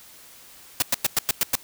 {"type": "noise bursts", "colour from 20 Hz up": "white", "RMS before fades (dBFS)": -20, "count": 7, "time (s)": [0.8, 1.554], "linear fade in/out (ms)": 2, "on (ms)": 22, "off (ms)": 100, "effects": ["white hiss -48 dBFS RMS until 1.63 s"]}